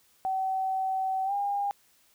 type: tone with pitch glide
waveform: sine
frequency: 762 to 806.8 Hz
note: G5 to G5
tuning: -49 to +50 cents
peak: -26 dBFS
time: 0.25-1.71 s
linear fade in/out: 0 ms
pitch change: +99 cents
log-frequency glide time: 1.25-1.33 s
effects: white hiss -64 dBFS RMS until 2.14 s